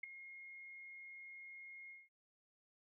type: tone with ADSR envelope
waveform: sine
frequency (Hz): 2146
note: C7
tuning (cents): +43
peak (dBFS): -37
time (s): 0.03-2.09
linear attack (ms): 8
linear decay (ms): 4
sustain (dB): -14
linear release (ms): 190
effects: none